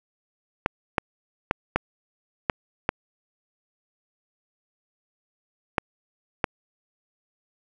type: clicks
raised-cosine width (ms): 0.5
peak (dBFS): -5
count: 8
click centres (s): 0.661 / 0.982 / 1.511 / 1.76 / 2.498 / 2.891 / 5.782 / 6.442
effects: none